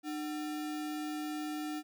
sine tone with sample-and-hold, 303 Hz, D#4, 46 cents flat, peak -35 dBFS, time 0.03-1.83 s, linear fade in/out 50 ms, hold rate 1050 Hz, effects none

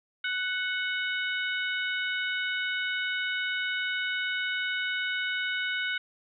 harmonic tone with a mistuned harmonic, 744 Hz, F#5, 9 cents sharp, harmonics 2 / 3 / 4 / 5, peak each -30 / -34 / -36 / -38 dBFS, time 0.24-5.98 s, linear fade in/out 5 ms, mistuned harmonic 3, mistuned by -26 cents, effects none

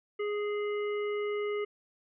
harmonic tone, 415.3 Hz, G#4, in tune, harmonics 1 / 3 / 5 / 7, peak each -30 / -42 / -42 / -50 dBFS, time 0.19-1.65 s, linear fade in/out 10 ms, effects none

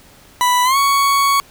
40% pulse tone with pitch glide, 987.8 to 1115.2 Hz, B5 to C#6, 0 to +10 cents, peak -11 dBFS, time 0.41-1.4 s, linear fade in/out 0 ms, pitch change +210 cents, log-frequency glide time 0.64-0.77 s, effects pink hiss -46 dBFS RMS until 1.5 s

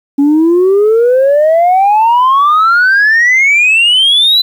sine exponential sweep, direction up, 277.2 to 4039 Hz, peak -3 dBFS, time 0.18-4.42 s, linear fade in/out 10 ms, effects tanh soft clip ceiling -3 dBFS + 7-bit

